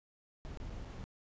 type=noise with dropouts; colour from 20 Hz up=brown; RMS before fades=-44 dBFS; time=0.45-1.04 s; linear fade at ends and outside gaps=0 ms; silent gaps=0.573-0.6 / 0.699-0.703 / 0.848-0.853 s; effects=resampled to 16000 Hz